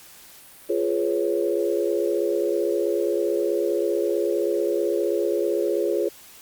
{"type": "chord", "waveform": "sine", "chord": "C# dominant seventh", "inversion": "first", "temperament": "just", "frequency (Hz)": [346.5, 415.8, 498.9, 554.4], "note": ["E#4", "G#4", "B4", "C#5"], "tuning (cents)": [-14, 2, 17, 0], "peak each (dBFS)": [-25, -24, -29, -27], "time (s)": [0.69, 6.09], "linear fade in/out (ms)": 10, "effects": ["white hiss -47 dBFS RMS until 6.41 s", "Opus 48 kbps"]}